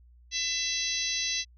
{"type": "harmonic tone with a mistuned harmonic", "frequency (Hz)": 668, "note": "E5", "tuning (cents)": 23, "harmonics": [3, 4, 5, 6, 7, 8, 9], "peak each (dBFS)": [-38, -36, -37, -33, -38, -38, -33], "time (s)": [0.31, 1.45], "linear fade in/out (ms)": 50, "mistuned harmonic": 9, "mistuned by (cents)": 20, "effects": ["added 60 Hz sine -53 dBFS peak until 1.57 s"]}